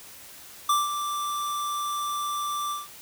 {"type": "tone with ADSR envelope", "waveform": "square", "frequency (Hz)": 1174.7, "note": "D6", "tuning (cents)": 0, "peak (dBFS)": -19, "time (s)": [0.69, 2.88], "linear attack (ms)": 5, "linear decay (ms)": 180, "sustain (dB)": -9, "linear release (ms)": 170, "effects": ["white hiss -46 dBFS RMS until 3.01 s"]}